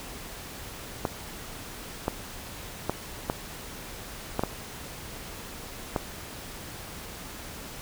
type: clicks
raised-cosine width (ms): 1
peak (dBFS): -11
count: 7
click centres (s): 1.052 / 2.081 / 2.896 / 3.299 / 4.394 / 4.436 / 5.962
effects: pink hiss -41 dBFS RMS until 7.81 s